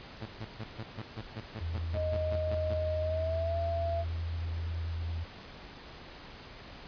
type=tone bursts; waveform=sawtooth; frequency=110 Hz; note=A2; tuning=in tune; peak=-33 dBFS; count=14; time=0.21-2.744 s; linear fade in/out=10 ms; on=51 ms; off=140 ms
type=tone with vibrato; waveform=sine; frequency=83.1 Hz; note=E2; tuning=15 cents sharp; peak=-32 dBFS; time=1.6-5.25 s; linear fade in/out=20 ms; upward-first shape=sine; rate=9.2 Hz; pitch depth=12 cents each way
type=tone with pitch glide; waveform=sine; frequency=622.3 to 674.7 Hz; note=D#5 to E5; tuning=0 to +40 cents; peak=-31 dBFS; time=1.93-4.05 s; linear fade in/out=50 ms; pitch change=+140 cents; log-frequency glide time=3.02-3.57 s
effects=pink hiss -48 dBFS RMS until 6.87 s + resampled to 11025 Hz